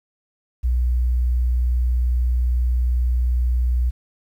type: tone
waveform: sine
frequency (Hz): 61.2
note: B1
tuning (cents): -15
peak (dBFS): -16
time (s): 0.63-3.91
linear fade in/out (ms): 20
effects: 9-bit